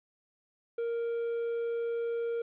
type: tone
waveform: triangle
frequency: 466.2 Hz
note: A#4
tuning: in tune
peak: -28 dBFS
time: 0.78-2.42 s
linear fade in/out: 5 ms
effects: resampled to 8000 Hz + 11-bit